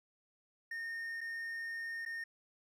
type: tone with dropouts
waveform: triangle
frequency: 1834 Hz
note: A#6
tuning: 29 cents flat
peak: -37 dBFS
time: 0.71-2.24 s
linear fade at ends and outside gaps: 5 ms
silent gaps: 1.208-1.212 / 2.052-2.06 s
effects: none